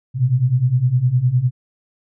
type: beating tone pair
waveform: sine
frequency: 120 / 129.8 Hz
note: B2 / C3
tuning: -49 / -13 cents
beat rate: 9.8 Hz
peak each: -18 / -15 dBFS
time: 0.14-1.51 s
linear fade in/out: 50 ms
effects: none